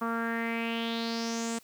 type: tone with low-pass filter sweep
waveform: sawtooth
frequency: 230 Hz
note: A#3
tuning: 23 cents flat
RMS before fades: -32 dBFS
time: 0.01-1.59 s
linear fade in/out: 10 ms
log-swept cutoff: 1200 to 8200 Hz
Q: 4.9
effects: white hiss -59 dBFS RMS until 1.63 s